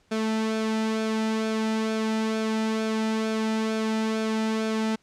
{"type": "tone with flanger", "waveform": "sawtooth", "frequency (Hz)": 220, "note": "A3", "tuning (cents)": 0, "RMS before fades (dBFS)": -26, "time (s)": [0.11, 4.96], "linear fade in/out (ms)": 10, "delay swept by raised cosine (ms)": [1, 1.86], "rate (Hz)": 2.2, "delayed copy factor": -0.5, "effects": ["pink hiss -64 dBFS RMS until 5.02 s", "low-pass 7000 Hz 12 dB/octave"]}